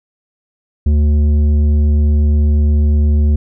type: tone with tanh clipping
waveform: sine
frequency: 74.3 Hz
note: D2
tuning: 21 cents sharp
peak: -10 dBFS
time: 0.86-3.36 s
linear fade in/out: 5 ms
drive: 9 dB
effects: none